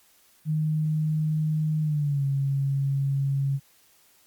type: tone with pitch glide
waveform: sine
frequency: 154.9 to 138 Hz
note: D#3 to C#3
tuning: -7 to -7 cents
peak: -22 dBFS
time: 0.45-3.6 s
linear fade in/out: 50 ms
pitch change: -200 cents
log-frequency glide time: 1.82-2.25 s
effects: white hiss -60 dBFS RMS until 4.26 s + Opus 48 kbps